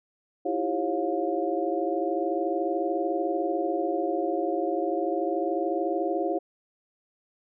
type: tone cluster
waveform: sine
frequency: 321.2 / 341.5 / 395 / 546 / 708 Hz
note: E4 / F4 / G4 / C#5 / F5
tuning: -45 / -39 / +13 / -26 / +23 cents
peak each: -31 dBFS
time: 0.45-6.39 s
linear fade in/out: 10 ms
effects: none